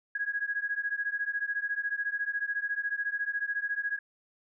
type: beating tone pair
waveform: sine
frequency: 1649 / 1663 Hz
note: G#6 / G#6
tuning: -13 / +2 cents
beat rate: 14 Hz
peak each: -32 / -33 dBFS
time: 0.15-3.99 s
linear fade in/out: 5 ms
effects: none